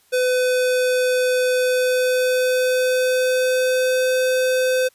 square tone with pitch glide, 504 to 511.9 Hz, B4 to C5, +35 to -38 cents, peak -17 dBFS, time 0.12-4.89 s, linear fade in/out 20 ms, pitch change +27 cents, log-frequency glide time 1.53-4.16 s, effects white hiss -58 dBFS RMS until 4.94 s + resampled to 32000 Hz

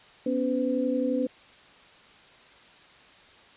sine tone cluster, 248.1 / 279.6 / 506 Hz, B3 / C#4 / B4, +8 / +15 / +42 cents, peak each -28 dBFS, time 0.26-1.27 s, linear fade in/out 5 ms, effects white hiss -53 dBFS RMS until 3.56 s + resampled to 8000 Hz

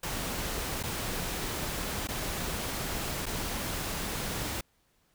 pink noise with dropouts, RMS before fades -34 dBFS, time 0.03-4.61 s, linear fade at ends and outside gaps 5 ms, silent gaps 0.829-0.835 / 2.073-2.086 / 3.258-3.264 s, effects pink hiss -70 dBFS RMS until 5.14 s

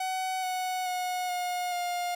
45% pulse tone with pitch steps, 750 / 739.2 / 728.6 / 718.2 / 707.9 Hz, F#5 / F#5 / F#5 / F5 / F5, +23 / -2 / -27 / +48 / +23 cents, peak -29 dBFS, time 0-2.15 s, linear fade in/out 5 ms, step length 430 ms, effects none

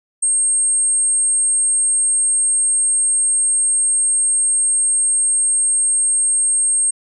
sine tone, 8500 Hz, C9, 26 cents sharp, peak -13 dBFS, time 0.22-6.91 s, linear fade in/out 10 ms, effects none

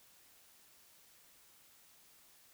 silence, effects white hiss -64 dBFS RMS until 2.53 s

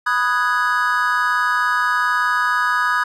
triangle chord, G# minor seventh, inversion first, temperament equal, 987.8 / 1244.5 / 1480 / 1661.2 Hz, B5 / D#6 / F#6 / G#6, 0 / 0 / 0 / 0 cents, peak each -21 / -18 / -21 / -19 dBFS, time 0.06-3.04 s, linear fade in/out 10 ms, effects none

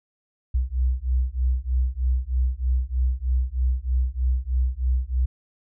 sine beating tone pair, 61.6 / 64.8 Hz, B1 / C2, -4 / -16 cents, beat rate 3.2 Hz, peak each -23 dBFS, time 0.54-5.26 s, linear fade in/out 10 ms, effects none

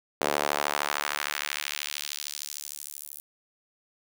sawtooth tone with high-pass filter sweep, 73.1 Hz, D2, 7 cents flat, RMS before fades -32 dBFS, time 0.21-3.2 s, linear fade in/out 0 ms, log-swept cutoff 490 to 12000 Hz, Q 1.1, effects none

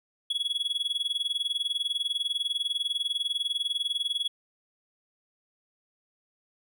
triangle tone with tremolo, 3359 Hz, G#7, 19 cents sharp, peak -22 dBFS, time 0.3-4.28 s, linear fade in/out 5 ms, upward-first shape sine, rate 20 Hz, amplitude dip 90%, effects none

